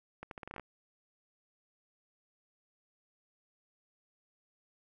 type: accelerating click train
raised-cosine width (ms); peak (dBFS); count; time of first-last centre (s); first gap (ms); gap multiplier
0.5; -28; 10; 0.23-0.597; 82; 0.81
effects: none